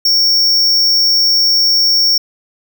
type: tone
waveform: square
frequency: 5490 Hz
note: F8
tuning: 31 cents flat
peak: -9 dBFS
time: 0.05-2.18 s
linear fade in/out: 5 ms
effects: none